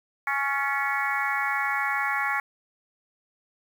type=harmonic tone with a mistuned harmonic; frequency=277.2 Hz; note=C#4; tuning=in tune; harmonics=3 / 4 / 5 / 6 / 7 / 8; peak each=-31 / -31 / -31 / -31 / -31 / -31 dBFS; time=0.27-2.4 s; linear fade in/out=2 ms; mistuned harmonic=6; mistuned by=+48 cents; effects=8-bit